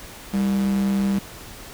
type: tone with high-pass filter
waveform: square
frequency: 65.8 Hz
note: C2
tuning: 10 cents sharp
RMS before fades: -21 dBFS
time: 0.33-1.19 s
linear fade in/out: 5 ms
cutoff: 200 Hz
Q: 5.7
effects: pink hiss -40 dBFS RMS until 1.73 s